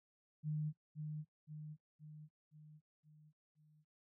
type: tone with echo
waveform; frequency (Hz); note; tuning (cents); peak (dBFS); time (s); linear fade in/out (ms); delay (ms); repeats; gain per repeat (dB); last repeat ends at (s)
sine; 152.4; D#3; -36; -36; 0.43-0.73; 50; 520; 6; -5; 3.85
effects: noise-tail reverb RT60 0.1 s tail -19 dB re dry